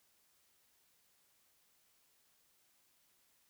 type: silence
effects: white hiss -73 dBFS RMS until 3.49 s